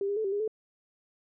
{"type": "tone with pitch steps", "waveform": "sine", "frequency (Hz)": [396.8, 405.1, 437.6, 389.2, 408.5, 435], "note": ["G4", "G#4", "A4", "G4", "G#4", "A4"], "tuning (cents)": [21, -43, -9, -12, -29, -20], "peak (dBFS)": -27, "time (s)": [0.01, 0.478], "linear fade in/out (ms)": 2, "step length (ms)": 78, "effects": []}